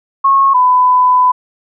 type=tone pair in turn; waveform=sine; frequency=1092 / 1001.6 Hz; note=C#6 / B5; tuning=-26 / +24 cents; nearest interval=minor second; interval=150 cents; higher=first; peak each=-6 dBFS; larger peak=neither; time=0.24-0.54 / 0.54-1.32 s; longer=second; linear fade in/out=10 ms; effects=none